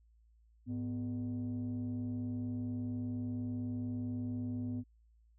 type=tone pair together; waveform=sine; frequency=104.65 / 248.9 Hz; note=G#2 / B3; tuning=+14 / +14 cents; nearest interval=octave + minor third; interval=1500 cents; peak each=-37 / -35 dBFS; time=0.66-4.84 s; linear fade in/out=50 ms; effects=tanh soft clip ceiling -32 dBFS + added 56 Hz sine -63 dBFS peak until 5.38 s